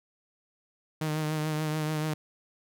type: tone with vibrato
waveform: sawtooth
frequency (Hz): 154.4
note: D#3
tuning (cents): -13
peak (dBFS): -24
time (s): 1.01-2.14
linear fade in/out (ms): 5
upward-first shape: triangle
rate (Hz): 6.9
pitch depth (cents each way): 35
effects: none